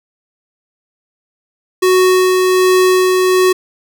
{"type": "tone with tremolo", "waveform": "square", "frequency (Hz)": 370, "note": "F#4", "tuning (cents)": 0, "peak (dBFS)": -8, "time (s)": [1.82, 3.53], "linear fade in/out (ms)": 10, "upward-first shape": "sine", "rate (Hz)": 1.3, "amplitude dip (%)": 25, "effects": []}